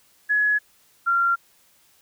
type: tone pair in turn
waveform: sine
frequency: 1689 / 1379.8 Hz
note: G#6 / F6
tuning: +29 / -21 cents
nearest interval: major third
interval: 350 cents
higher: first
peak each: -17 dBFS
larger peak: neither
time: 0.29-0.59 / 1.06-1.36 s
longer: neither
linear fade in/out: 20 ms
effects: white hiss -59 dBFS RMS until 2.01 s